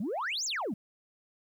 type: exponential two-way sweep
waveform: sine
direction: up then down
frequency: 177.7 to 7670 to 177.7 Hz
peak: -29 dBFS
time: 0-0.74 s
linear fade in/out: 5 ms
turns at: 0.45 s
effects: tanh soft clip ceiling -28 dBFS + 11-bit